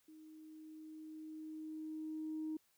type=tone with level ramp; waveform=sine; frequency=312.6 Hz; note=D#4; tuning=8 cents sharp; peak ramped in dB=-55 to -37 dBFS; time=0.08-2.57 s; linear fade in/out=5 ms; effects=tanh soft clip ceiling -34 dBFS + white hiss -75 dBFS RMS until 2.77 s